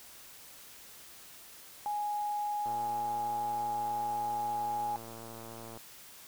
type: tone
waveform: sine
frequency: 830.6 Hz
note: G#5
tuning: in tune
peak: -31 dBFS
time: 1.86-4.96 s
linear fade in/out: 0 ms
type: click train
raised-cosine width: 1 ms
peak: -33 dBFS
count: 356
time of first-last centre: 2.66-5.774 s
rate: 114 Hz
effects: white hiss -52 dBFS RMS until 6.27 s